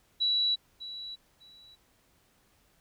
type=tone with echo; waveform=sine; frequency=3925 Hz; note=B7; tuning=11 cents flat; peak=-24 dBFS; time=0.2-0.56 s; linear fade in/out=20 ms; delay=600 ms; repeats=2; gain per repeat=-14 dB; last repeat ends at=1.76 s; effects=pink hiss -67 dBFS RMS until 2.8 s